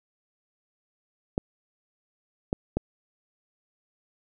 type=clicks; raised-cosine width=2 ms; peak=-11 dBFS; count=3; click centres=1.379 / 2.529 / 2.77 s; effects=none